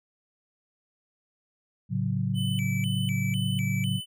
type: chord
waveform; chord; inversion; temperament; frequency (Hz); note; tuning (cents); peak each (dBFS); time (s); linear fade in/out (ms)
sine; F# minor; first; equal; 110 / 138.59 / 185; A2 / C#3 / F#3; 0 / 0 / 0; -29; 1.89-4.01; 50
type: tone with vibrato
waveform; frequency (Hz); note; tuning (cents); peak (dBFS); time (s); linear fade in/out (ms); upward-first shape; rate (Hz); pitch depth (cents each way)
square; 2636; E7; -1; -34; 2.34-4.06; 50; square; 2; 230
effects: none